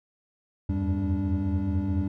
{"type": "tone cluster", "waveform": "triangle", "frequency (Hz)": [82.9, 87.6, 96.8, 196.4, 289.4], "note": ["E2", "F2", "G2", "G3", "D4"], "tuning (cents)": [10, 6, -21, 4, -25], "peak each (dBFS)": -28, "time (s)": [0.69, 2.08], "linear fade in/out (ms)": 5, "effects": ["tanh soft clip ceiling -15 dBFS"]}